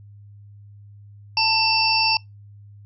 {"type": "harmonic tone with a mistuned harmonic", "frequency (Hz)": 891, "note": "A5", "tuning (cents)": 22, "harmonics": [1, 3, 5, 6], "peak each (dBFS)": [-22, -22, -22, -22], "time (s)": [1.37, 2.17], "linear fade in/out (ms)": 2, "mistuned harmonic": 5, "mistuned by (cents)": 72, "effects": ["noise-tail reverb RT60 0.2 s tail -26 dB re dry", "added 102 Hz sine -42 dBFS peak until 2.85 s"]}